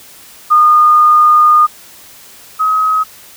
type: tone pair in turn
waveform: sine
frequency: 1222 / 1269.7 Hz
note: D#6 / D#6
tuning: -32 / +35 cents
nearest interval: minor second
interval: 67 cents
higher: second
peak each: -4 / -9 dBFS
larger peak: first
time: 0.5-1.67 / 2.59-3.04 s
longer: first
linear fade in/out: 20 ms
effects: white hiss -38 dBFS RMS until 3.36 s